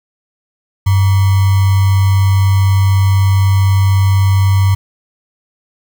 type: tone with sample-and-hold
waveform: sine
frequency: 97 Hz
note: G2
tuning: 18 cents flat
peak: -7 dBFS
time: 0.86-4.75 s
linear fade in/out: 10 ms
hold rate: 1050 Hz
effects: none